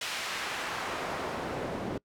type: noise with band-pass filter sweep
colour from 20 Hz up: pink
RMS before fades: -35 dBFS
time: 0.01-1.98 s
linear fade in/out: 5 ms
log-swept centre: 3200 to 310 Hz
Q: 0.71
effects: noise-tail reverb RT60 0.1 s tail -24 dB re dry